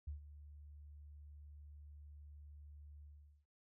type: tone with ADSR envelope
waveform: sine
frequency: 73.42 Hz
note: D2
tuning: in tune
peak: -40 dBFS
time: 0.07-3.46 s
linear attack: 8 ms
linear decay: 120 ms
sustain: -13 dB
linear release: 430 ms
effects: none